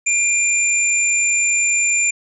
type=tone pair together; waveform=sine; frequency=2391 / 7165 Hz; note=D7 / A8; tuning=+30 / +30 cents; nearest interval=octave + perfect fifth; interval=1900 cents; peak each=-17 dBFS; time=0.06-2.11 s; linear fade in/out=10 ms; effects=none